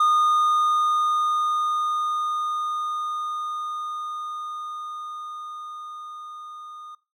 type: tone with level ramp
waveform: triangle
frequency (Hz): 1225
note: D#6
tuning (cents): -27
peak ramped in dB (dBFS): -14 to -36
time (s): 0-6.95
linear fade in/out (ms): 5
effects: noise-tail reverb RT60 0.3 s tail -19 dB re dry